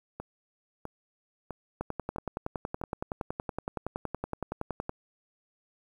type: two click trains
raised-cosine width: 1 ms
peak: -18 / -23 dBFS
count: 34 / 5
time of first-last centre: 1.81-4.894 / 0.2-2.814 s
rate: 10.7 / 1.53 Hz
effects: 9-bit